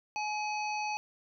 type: harmonic tone with a mistuned harmonic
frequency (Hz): 845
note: G#5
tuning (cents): +30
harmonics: 1 / 3 / 5 / 7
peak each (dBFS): -33 / -37 / -45 / -47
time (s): 0.16-0.97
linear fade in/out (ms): 0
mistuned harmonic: 5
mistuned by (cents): +97
effects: none